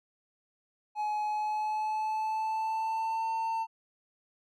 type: tone with pitch glide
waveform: triangle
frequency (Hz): 845 to 900.4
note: G#5 to A5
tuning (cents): +30 to +40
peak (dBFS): -27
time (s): 0.95-3.67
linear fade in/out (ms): 50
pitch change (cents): +110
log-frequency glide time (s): 1.24-3.31
effects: none